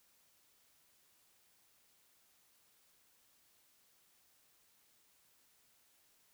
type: silence
effects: white hiss -71 dBFS RMS until 6.33 s